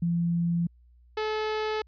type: tone pair in turn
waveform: sine / sawtooth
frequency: 170.6 / 431.5 Hz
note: F3 / A4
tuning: -40 / -34 cents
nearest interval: octave + major third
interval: 1606 cents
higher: second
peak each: -23 dBFS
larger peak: neither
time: 0.02-0.67 / 1.17-1.82 s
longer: neither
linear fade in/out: 5 ms
effects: added 60 Hz sine -54 dBFS peak until 1.87 s + resampled to 11025 Hz